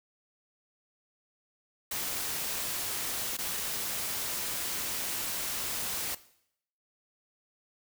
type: noise with dropouts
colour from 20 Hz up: white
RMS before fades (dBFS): -34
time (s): 1.91-6.15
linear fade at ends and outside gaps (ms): 5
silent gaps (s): 3.37-3.385
effects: noise-tail reverb RT60 0.7 s tail -17 dB re dry